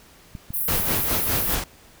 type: clicks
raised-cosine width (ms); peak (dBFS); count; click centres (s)
5; -22; 3; 0.352 / 0.505 / 0.799
type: high-pass noise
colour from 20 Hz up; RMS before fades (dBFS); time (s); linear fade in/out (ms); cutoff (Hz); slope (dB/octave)
pink; -25; 0.53-1.56; 20; 11000; 48
type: noise with tremolo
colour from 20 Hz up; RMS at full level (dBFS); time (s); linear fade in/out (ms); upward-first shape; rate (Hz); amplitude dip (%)
pink; -24; 0.68-1.64; 2; sine; 4.9; 65
effects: pink hiss -51 dBFS RMS until 2 s